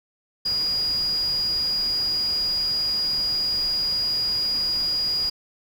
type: tone in noise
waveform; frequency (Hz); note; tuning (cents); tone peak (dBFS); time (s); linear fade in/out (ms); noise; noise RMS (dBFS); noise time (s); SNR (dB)
sine; 4874; D#8; -37; -21; 0.45-5.3; 10; pink; -39; 0.45-5.3; +15
effects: none